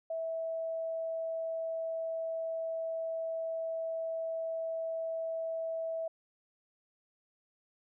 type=tone; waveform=sine; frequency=653 Hz; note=E5; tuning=17 cents flat; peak=-33 dBFS; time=0.1-6.08 s; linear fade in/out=5 ms; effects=none